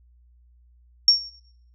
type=tone with exponential decay; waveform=sine; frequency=5510 Hz; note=F8; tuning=24 cents flat; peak=-8 dBFS; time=1.08-1.3 s; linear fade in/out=1 ms; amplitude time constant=46 ms; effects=noise-tail reverb RT60 0.7 s tail -18 dB re dry + added 60 Hz sine -53 dBFS peak until 1.74 s